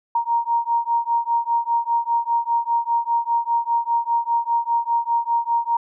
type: beating tone pair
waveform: sine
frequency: 932.3 / 937.3 Hz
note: A#5 / A#5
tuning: 0 / +9 cents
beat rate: 5 Hz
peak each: -21 dBFS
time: 0.15-5.77 s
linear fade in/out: 5 ms
effects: none